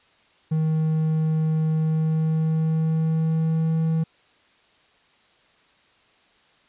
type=tone with pitch glide; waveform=triangle; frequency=157.8 to 161.3 Hz; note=D#3 to E3; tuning=+25 to -37 cents; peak=-17 dBFS; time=0.51-4.04 s; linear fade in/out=10 ms; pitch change=+38 cents; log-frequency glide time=1.72-3.78 s; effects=white hiss -59 dBFS RMS until 6.68 s + resampled to 8000 Hz